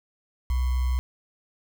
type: tone with sample-and-hold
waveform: sine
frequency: 63 Hz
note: B1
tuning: 35 cents sharp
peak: -21 dBFS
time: 0.5-0.99 s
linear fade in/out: 0 ms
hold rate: 1050 Hz
effects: none